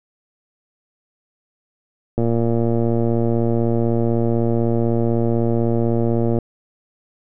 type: click train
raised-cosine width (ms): 2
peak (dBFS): -7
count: 489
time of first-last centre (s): 2.18-6.387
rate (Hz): 116
effects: none